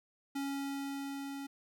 square tone with level ramp, 277.5 Hz, C#4, 2 cents sharp, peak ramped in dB -35 to -41 dBFS, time 0.35-1.47 s, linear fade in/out 10 ms, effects none

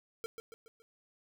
square tone with echo, 454.6 Hz, A#4, 43 cents flat, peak -37 dBFS, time 0.24-0.26 s, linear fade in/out 0 ms, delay 140 ms, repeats 4, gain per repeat -6 dB, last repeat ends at 0.82 s, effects none

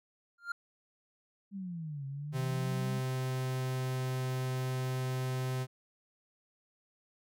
triangle tone with exponential growth, 1396.9 Hz, F6, in tune, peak -28 dBFS, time 0.38-0.52 s, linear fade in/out 5 ms, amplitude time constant 30 ms
sine exponential two-way sweep, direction down then up, 203.7 to 135.3 to 203.7 Hz, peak -37 dBFS, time 1.51-3.02 s, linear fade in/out 50 ms, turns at 2.06 s
45% pulse tone with pitch glide, 130 to 129.1 Hz, C3 to C3, -11 to -23 cents, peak -32 dBFS, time 2.32-5.67 s, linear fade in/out 50 ms, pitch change -12 cents, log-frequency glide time 2.49-4.26 s
effects none

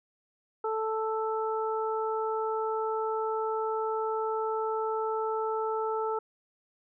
harmonic tone, 440 Hz, A4, in tune, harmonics 1 / 2 / 3, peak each -30 / -33 / -35 dBFS, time 0.64-6.19 s, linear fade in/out 5 ms, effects none

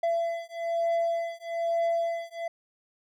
triangle beating tone pair, 673 / 674.1 Hz, E5 / E5, +36 / +39 cents, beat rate 1.1 Hz, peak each -27 dBFS, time 0.03-2.48 s, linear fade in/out 5 ms, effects none

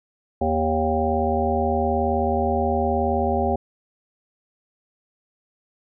harmonic tone, 79 Hz, D#2, 27 cents sharp, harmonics 1 / 3 / 5 / 7 / 9 / 10, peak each -26 / -26 / -26 / -26 / -26 / -26 dBFS, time 0.41-3.56 s, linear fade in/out 5 ms, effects none

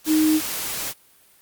sine tone in noise, 311.1 Hz, D#4, in tune, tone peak -15 dBFS, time 0.06-0.41 s, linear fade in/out 50 ms, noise white, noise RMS -28 dBFS, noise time 0.04-0.94 s, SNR +10 dB, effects white hiss -55 dBFS RMS until 1.41 s + Opus 48 kbps

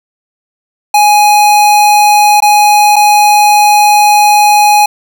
square tone with dropouts, 833 Hz, G#5, 5 cents sharp, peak -4 dBFS, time 0.94-4.86 s, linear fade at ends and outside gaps 5 ms, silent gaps 2.404-2.422 / 2.959-2.963 s, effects 7-bit

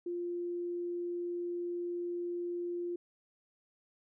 sine tone, 349.2 Hz, F4, in tune, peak -34 dBFS, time 0.06-2.96 s, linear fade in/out 5 ms, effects none

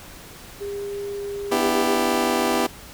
sine tone, 403.3 Hz, G4, 49 cents sharp, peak -27 dBFS, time 0.6-1.97 s, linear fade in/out 20 ms
20% pulse chord, E minor seventh, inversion second, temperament just, 247.2 / 296.7 / 329.6 / 395.6 Hz, B3 / D4 / E4 / G4, +2 / +18 / 0 / +16 cents, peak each -19 / -25 / -20 / -19 dBFS, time 1.51-2.67 s, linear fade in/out 10 ms
effects pink hiss -42 dBFS RMS until 2.93 s

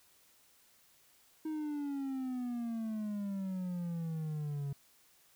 triangle exponential sweep, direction down, 316.1 to 138.59 Hz, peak -33 dBFS, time 1.45-4.73 s, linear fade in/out 5 ms, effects white hiss -66 dBFS RMS until 5.35 s

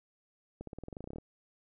accelerating click train, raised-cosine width 2 ms, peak -29 dBFS, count 15, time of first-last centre 0.61-1.184 s, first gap 63 ms, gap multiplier 0.93, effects none

